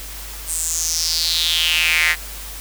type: tone with high-pass filter sweep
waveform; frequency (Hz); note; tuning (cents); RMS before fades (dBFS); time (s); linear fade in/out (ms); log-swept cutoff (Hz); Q
square; 82; E2; -9; -19; 0.46-2.16; 50; 8900 to 1900; 5
effects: added 50 Hz sine -34 dBFS peak until 2.6 s + white hiss -34 dBFS RMS until 2.6 s